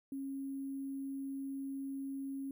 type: tone with sample-and-hold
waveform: sine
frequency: 272.9 Hz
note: C#4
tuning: 27 cents flat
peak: -38 dBFS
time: 0.12-2.51 s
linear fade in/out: 2 ms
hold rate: 11025 Hz
effects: none